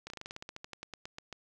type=slowing click train; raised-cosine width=0.2 ms; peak=-25 dBFS; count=18; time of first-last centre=0.07-1.327 s; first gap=31 ms; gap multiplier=1.1; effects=none